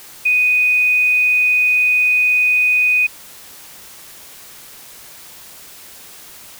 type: tone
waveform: sine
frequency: 2489 Hz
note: D#7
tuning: in tune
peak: -11 dBFS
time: 0.25-3.07 s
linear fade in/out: 10 ms
effects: white hiss -39 dBFS RMS until 6.59 s